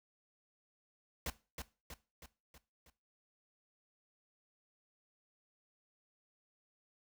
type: noise with echo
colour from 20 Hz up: pink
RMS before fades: -39 dBFS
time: 1.26-1.3 s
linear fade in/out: 2 ms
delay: 320 ms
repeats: 5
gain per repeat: -5 dB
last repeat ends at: 2.9 s
effects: noise-tail reverb RT60 0.3 s tail -17 dB re dry